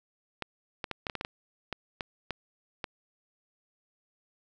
clicks, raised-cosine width 0.3 ms, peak -17 dBFS, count 12, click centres 0.423 / 0.842 / 0.913 / 1.068 / 1.098 / 1.153 / 1.211 / 1.249 / 1.727 / 2.008 / 2.307 / 2.842 s, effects none

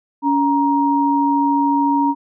sine tone pair together, 282.1 / 940 Hz, C#4 / A#5, +30 / +14 cents, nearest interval octave + major sixth, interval 2084 cents, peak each -16 dBFS, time 0.22-2.15 s, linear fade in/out 50 ms, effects none

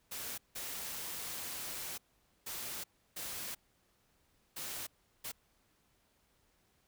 white noise bursts at uneven times, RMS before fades -42 dBFS, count 6, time 0.11-0.38 / 0.55-1.98 / 2.46-2.84 / 3.16-3.55 / 4.56-4.87 / 5.24-5.32 s, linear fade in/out 10 ms, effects pink hiss -73 dBFS RMS until 6.87 s

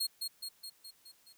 sawtooth tone with echo, 4268 Hz, C8, 34 cents sharp, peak -28 dBFS, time 0-0.07 s, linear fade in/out 10 ms, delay 210 ms, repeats 6, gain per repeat -4 dB, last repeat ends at 1.33 s, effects white hiss -67 dBFS RMS until 1.37 s

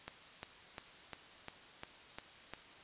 click train, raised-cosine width 0.3 ms, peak -27 dBFS, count 8, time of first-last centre 0.08-2.536 s, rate 2.85 Hz, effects white hiss -56 dBFS RMS until 2.83 s + resampled to 8000 Hz

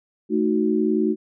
sine chord, D# diminished, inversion second, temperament equal, 220 / 311.1 / 370 Hz, A3 / D#4 / F#4, 0 / 0 / 0 cents, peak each -22 dBFS, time 0.29-1.16 s, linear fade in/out 50 ms, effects none

